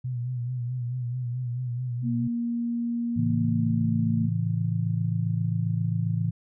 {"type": "tone with vibrato", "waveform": "sine", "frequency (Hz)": 123.47, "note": "B2", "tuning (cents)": 0, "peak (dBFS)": -27, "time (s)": [0.04, 2.28], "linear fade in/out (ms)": 10, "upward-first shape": "sine", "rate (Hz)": 4.6, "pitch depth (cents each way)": 57}
{"type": "tone with pitch glide", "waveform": "sine", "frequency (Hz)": [235.8, 225.8], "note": ["A#3", "A3"], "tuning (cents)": [20, 45], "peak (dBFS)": -25, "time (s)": [2.02, 4.3], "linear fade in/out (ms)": 50, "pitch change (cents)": -75, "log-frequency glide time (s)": [3.22, 3.83]}
{"type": "chord", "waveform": "sine", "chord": "A major", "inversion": "none", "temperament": "just", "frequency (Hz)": [110, 137.5, 165], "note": ["A2", "C#3", "E3"], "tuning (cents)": [0, -14, 2], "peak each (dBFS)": [-26, -32, -27], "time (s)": [3.16, 6.31], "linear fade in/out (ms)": 10}
{"effects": []}